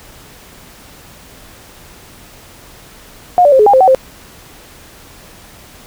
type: tone with pitch steps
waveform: sine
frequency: 716 / 580 / 529 / 423.9 / 808 / 523 / 756 / 525 Hz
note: F5 / D5 / C5 / G#4 / G#5 / C5 / F#5 / C5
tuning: +43 / -22 / +19 / +35 / -48 / -1 / +37 / +6 cents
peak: -4 dBFS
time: 3.38-3.948 s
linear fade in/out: 0 ms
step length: 71 ms
effects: pink hiss -39 dBFS RMS until 5.86 s